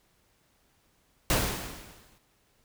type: noise with exponential decay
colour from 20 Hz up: pink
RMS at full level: -23 dBFS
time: 1.3-2.18 s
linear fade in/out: 1 ms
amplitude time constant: 190 ms
effects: pink hiss -68 dBFS RMS until 2.64 s